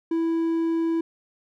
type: tone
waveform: triangle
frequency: 329.6 Hz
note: E4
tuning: in tune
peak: -19 dBFS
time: 0.11-1.01 s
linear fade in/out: 5 ms
effects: none